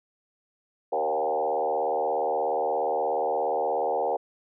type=tone with frequency modulation; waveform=sine; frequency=633 Hz; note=D#5; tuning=30 cents sharp; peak=-23 dBFS; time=0.92-4.17 s; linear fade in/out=10 ms; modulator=76.9 Hz; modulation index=2.8; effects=none